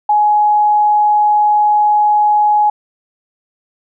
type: tone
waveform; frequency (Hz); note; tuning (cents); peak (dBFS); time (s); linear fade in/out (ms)
sine; 839; G#5; +17; -8; 0.09-2.7; 5
effects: none